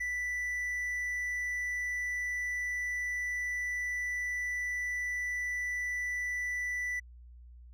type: tone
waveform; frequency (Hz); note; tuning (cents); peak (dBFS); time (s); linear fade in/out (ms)
triangle; 1975.5; B6; 0; -30; 0-7; 10
effects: added 60 Hz sine -49 dBFS peak until 7.73 s